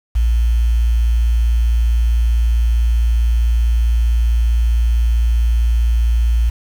sine tone with quantisation, 57.7 Hz, A#1, 17 cents flat, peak -11 dBFS, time 0.15-6.5 s, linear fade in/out 10 ms, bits 6, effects none

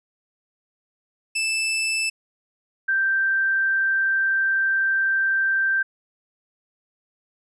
sawtooth / sine tone pair in turn, 2637 / 1568 Hz, E7 / G6, 0 / 0 cents, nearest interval major sixth, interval 900 cents, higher first, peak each -18 dBFS, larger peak neither, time 1.35-2.1 / 2.88-5.83 s, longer second, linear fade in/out 10 ms, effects resampled to 24000 Hz

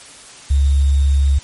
sine tone with sample-and-hold, 69.5 Hz, C#2, 5 cents sharp, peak -10 dBFS, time 0.5-1.39 s, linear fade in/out 10 ms, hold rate 3675 Hz, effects white hiss -39 dBFS RMS until 1.43 s + MP3 48 kbps

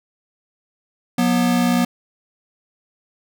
square tone pair together, 181.5 / 242.3 Hz, F#3 / B3, -33 / -33 cents, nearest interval perfect fourth, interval 500 cents, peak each -21 / -17 dBFS, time 1.18-1.85 s, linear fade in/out 5 ms, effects none

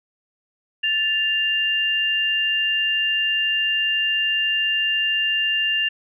sine tone pair together, 1756.2 / 2794 Hz, A6 / F7, -4 / 0 cents, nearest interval minor sixth, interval 804 cents, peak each -25 / -19 dBFS, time 0.83-5.89 s, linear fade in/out 10 ms, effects none

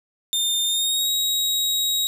sawtooth tone with pitch glide, 3618 to 3804 Hz, A7 to A#7, +48 to +34 cents, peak -17 dBFS, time 0.33-2.07 s, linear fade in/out 0 ms, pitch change +86 cents, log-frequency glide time 0.65-1.09 s, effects none

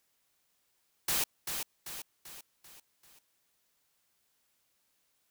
white noise with echo, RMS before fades -30 dBFS, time 1.08-1.24 s, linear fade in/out 5 ms, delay 390 ms, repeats 5, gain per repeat -6 dB, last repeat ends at 3.19 s, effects white hiss -75 dBFS RMS until 5.3 s

